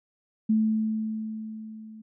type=tone with level ramp; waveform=sine; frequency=218.5 Hz; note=A3; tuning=12 cents flat; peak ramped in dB=-18 to -42 dBFS; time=0.49-2.02 s; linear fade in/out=10 ms; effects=none